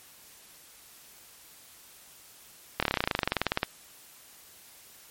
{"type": "slowing click train", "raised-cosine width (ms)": 0.3, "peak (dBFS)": -8, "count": 22, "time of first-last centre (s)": [2.8, 3.631], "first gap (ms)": 26, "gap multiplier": 1.04, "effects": ["white hiss -53 dBFS RMS until 5.1 s", "MP3 64 kbps"]}